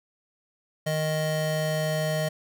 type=tone pair together; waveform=square; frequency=155.56 / 622.2 Hz; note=D#3 / D#5; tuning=0 / 0 cents; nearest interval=2 octaves; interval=2400 cents; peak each=-28 dBFS; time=0.86-2.29 s; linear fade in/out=10 ms; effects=none